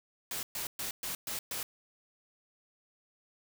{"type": "noise bursts", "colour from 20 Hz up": "white", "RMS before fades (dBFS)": -37, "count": 6, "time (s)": [0.31, 1.63], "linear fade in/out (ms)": 2, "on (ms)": 120, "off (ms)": 120, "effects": []}